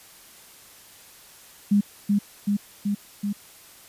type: tone with echo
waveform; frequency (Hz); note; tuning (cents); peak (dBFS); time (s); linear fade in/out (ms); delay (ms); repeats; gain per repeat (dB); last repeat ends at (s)
sine; 203.6; G#3; -34; -15; 1.71-1.81; 10; 380; 4; -2; 3.33
effects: white hiss -49 dBFS RMS until 3.88 s + resampled to 32000 Hz

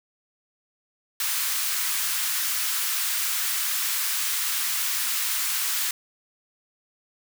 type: high-pass noise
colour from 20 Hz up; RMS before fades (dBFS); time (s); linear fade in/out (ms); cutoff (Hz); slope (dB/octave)
white; -26; 1.2-5.91; 2; 1100; 24
effects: none

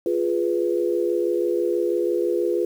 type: chord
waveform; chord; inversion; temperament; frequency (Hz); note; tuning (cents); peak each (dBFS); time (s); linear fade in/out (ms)
sine; F diminished; none; equal; 349.2 / 415.3 / 493.9; F4 / Ab4 / Cb5; 0 / 0 / 0; -22 / -25 / -25; 0.06-2.65; 2
effects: 8-bit

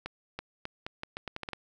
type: accelerating click train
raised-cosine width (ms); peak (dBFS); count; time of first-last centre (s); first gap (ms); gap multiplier
0.3; -20; 11; 0.06-1.533; 330; 0.8
effects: none

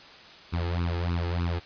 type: tone with flanger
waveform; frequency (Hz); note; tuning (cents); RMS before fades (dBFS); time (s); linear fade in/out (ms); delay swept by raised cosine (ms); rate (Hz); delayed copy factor
sawtooth; 86.1; F2; -24; -28; 0.52-1.6; 20; 0.74 to 2.44; 3.3; +0.95
effects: white hiss -48 dBFS RMS until 1.65 s + resampled to 11025 Hz

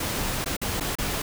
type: noise with dropouts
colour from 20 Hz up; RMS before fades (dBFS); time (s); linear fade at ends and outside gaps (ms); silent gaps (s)
pink; -28; 0-1.22; 5; 0.445-0.459 / 0.567-0.615 / 0.8-0.807 / 0.954-0.985
effects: none

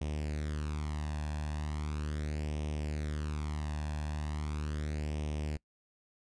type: tone with flanger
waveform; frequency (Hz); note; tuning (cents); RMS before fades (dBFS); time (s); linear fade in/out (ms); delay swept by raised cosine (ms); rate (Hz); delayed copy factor
sawtooth; 75.3; D2; +44; -36; 0.01-5.57; 5; 0.34 to 1.17; 0.38; +0.65
effects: noise-tail reverb RT60 0.1 s tail -24 dB re dry + resampled to 22050 Hz

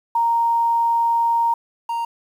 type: tone pair in turn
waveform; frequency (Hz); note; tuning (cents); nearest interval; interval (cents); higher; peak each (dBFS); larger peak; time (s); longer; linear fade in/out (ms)
sine / triangle; 930 / 930; A#5 / A#5; -4 / -4; unison; 0; neither; -15 / -19; first; 0.15-1.54 / 1.89-2.05; first; 5
effects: 8-bit

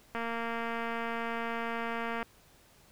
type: click train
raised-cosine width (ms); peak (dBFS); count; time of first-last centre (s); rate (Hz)
0.5; -21; 481; 0.15-2.228; 231
effects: pink hiss -61 dBFS RMS until 2.91 s

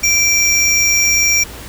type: tone pair together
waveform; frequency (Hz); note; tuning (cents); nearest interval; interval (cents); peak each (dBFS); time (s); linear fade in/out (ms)
square; 2349 / 5645; D7 / F8; 0 / +18; octave + minor third; 1518; -14; 0.03-1.44; 10
effects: added 60 Hz sine -34 dBFS peak until 1.68 s + pink hiss -33 dBFS RMS until 1.68 s

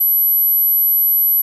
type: tone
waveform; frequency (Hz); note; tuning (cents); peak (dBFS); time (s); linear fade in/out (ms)
sine; 11790; F#9; -7; -11; 0-1.42; 10
effects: none

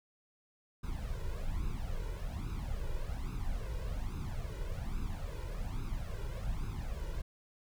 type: noise with flanger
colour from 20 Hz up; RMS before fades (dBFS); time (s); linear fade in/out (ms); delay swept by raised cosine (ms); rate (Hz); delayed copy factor
brown; -37; 0.83-7.22; 10; 0.78 to 2.08; 1.2; +0.8
effects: none

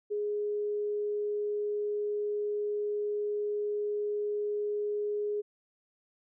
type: tone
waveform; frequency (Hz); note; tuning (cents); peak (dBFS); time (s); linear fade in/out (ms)
sine; 415.8; G#4; +2; -29; 0.1-5.42; 20
effects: none

